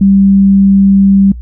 sine tone, 196 Hz, G3, in tune, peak -3 dBFS, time 0.01-1.32 s, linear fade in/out 5 ms, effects noise-tail reverb RT60 0.1 s tail -26 dB re dry + added 60 Hz sine -22 dBFS peak until 1.41 s

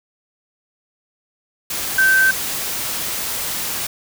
sine tone in noise, 1550 Hz, G6, 20 cents flat, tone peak -11 dBFS, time 1.98-2.31 s, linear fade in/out 5 ms, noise white, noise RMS -24 dBFS, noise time 1.7-3.87 s, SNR +10 dB, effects none

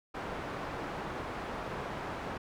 white low-pass noise, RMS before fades -39 dBFS, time 0.14-2.38 s, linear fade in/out 10 ms, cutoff 1100 Hz, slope 12 dB/octave, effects none

